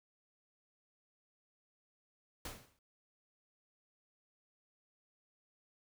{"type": "noise with exponential decay", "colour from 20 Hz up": "pink", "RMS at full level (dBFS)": -41, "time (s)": [2.45, 2.79], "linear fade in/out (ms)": 2, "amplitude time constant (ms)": 73, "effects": []}